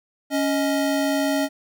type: tone pair together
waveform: square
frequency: 278.9 / 626 Hz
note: C#4 / D#5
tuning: +11 / +10 cents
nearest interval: octave + major second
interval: 1399 cents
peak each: -22 / -25 dBFS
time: 0.3-1.49 s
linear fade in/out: 50 ms
effects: none